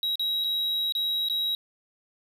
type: tone with dropouts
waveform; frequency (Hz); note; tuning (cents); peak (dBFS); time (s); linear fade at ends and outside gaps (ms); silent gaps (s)
triangle; 3846; B7; -47; -23; 0.03-1.55; 1; 0.156-0.195 / 0.44-0.444 / 0.923-0.951 / 1.286-1.298
effects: none